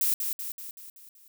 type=noise with echo; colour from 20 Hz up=violet; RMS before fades=-25 dBFS; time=0.01-0.14 s; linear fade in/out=2 ms; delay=190 ms; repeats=6; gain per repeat=-5 dB; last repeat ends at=1.28 s; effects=none